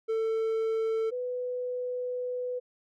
triangle / sine tone pair in turn, 445.9 / 497.3 Hz, A4 / B4, +23 / +12 cents, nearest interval major second, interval 189 cents, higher second, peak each -24 / -30 dBFS, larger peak first, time 0.08-1.11 / 1.11-2.6 s, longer second, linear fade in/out 20 ms, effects none

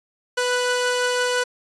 sawtooth tone pair together, 495.3 / 1480 Hz, B4 / F#6, +5 / 0 cents, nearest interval octave + perfect fifth, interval 1895 cents, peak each -17 / -21 dBFS, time 0.37-1.44 s, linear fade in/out 10 ms, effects resampled to 22050 Hz

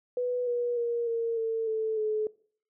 sine tone with pitch steps, 493.9 / 482.6 / 471.6 / 460.8 / 450.3 / 440 / 430 Hz, B4 / B4 / A#4 / A#4 / A4 / A4 / A4, 0 / -40 / +20 / -20 / +40 / 0 / -40 cents, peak -26 dBFS, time 0.17-2.27 s, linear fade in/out 2 ms, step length 300 ms, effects noise-tail reverb RT60 0.5 s tail -21 dB re dry

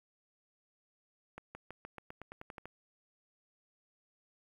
accelerating click train, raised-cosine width 0.5 ms, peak -30 dBFS, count 12, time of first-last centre 1.38-2.656 s, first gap 170 ms, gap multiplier 0.92, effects 10-bit

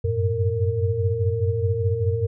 sine tone cluster, 93 / 97.9 / 111.6 / 460 Hz, F#2 / G2 / A2 / A#4, +9 / -2 / +25 / -23 cents, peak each -25 dBFS, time 0.04-2.27 s, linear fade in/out 10 ms, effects none

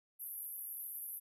pink band-pass noise, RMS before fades -45 dBFS, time 0.19-1.2 s, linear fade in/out 20 ms, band 11000 to 13000 Hz, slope 96 dB/octave, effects none

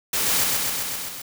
white noise with echo, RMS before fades -23 dBFS, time 0.13-0.44 s, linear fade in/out 5 ms, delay 130 ms, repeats 6, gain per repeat -2 dB, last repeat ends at 1.22 s, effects none

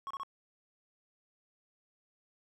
triangle tone bursts, 1100 Hz, C#6, 14 cents flat, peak -35 dBFS, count 3, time 0.07-0.233 s, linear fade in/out 0 ms, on 35 ms, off 29 ms, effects none

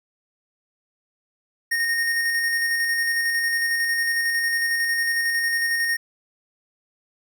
square tone with tremolo, 1850 Hz, A#6, 14 cents flat, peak -20 dBFS, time 1.71-5.97 s, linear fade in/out 10 ms, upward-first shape square, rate 11 Hz, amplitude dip 25%, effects none

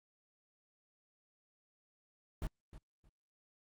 brown noise with echo, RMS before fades -36 dBFS, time 2.42-2.47 s, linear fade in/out 2 ms, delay 310 ms, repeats 2, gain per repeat -14 dB, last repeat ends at 3.09 s, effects Opus 32 kbps

